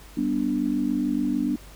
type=chord; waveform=sine; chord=G major; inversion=none; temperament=equal; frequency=196 / 246.9 / 293.7 Hz; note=G3 / B3 / D4; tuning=0 / 0 / 0 cents; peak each=-30 / -25 / -25 dBFS; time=0.17-1.56 s; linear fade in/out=5 ms; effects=added 50 Hz sine -45 dBFS peak until 1.75 s + pink hiss -49 dBFS RMS until 1.75 s